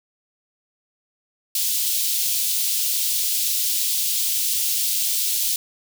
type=high-pass noise; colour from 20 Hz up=white; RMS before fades=-22 dBFS; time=1.55-5.56 s; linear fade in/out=2 ms; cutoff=3100 Hz; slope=24 dB/octave; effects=none